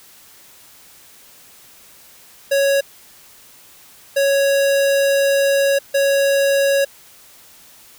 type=tone bursts at uneven times; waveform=square; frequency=554.4 Hz; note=C#5; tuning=in tune; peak=-14 dBFS; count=3; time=2.51-2.81 / 4.16-5.79 / 5.94-6.85 s; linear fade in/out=10 ms; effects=white hiss -46 dBFS RMS until 7.98 s